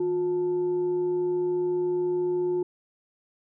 sine tone with frequency modulation, 358.6 Hz, F4, 46 cents sharp, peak -23 dBFS, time 0-2.63 s, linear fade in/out 5 ms, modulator 519 Hz, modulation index 0.23, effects none

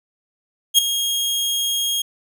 sawtooth tone with ADSR envelope, 3259 Hz, G#7, 33 cents flat, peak -4 dBFS, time 0.74-2.02 s, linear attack 44 ms, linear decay 6 ms, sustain -12 dB, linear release 5 ms, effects none

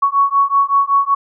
sine beating tone pair, 1112 / 1117.3 Hz, C#6 / C#6, +5 / +13 cents, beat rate 5.3 Hz, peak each -14 dBFS, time 0.02-1.15 s, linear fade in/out 10 ms, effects none

